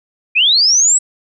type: linear sweep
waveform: sine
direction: up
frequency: 2370 to 7960 Hz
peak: -8 dBFS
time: 0.35-0.99 s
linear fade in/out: 20 ms
effects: none